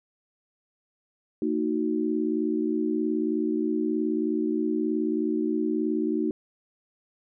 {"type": "chord", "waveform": "sine", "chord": "D# minor", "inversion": "second", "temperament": "equal with one note detuned", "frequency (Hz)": [227.9, 311.1, 370], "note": ["A#3", "D#4", "F#4"], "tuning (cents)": [-39, 0, 0], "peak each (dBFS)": [-29, -26, -29], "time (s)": [1.42, 6.31], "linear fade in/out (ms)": 2, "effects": []}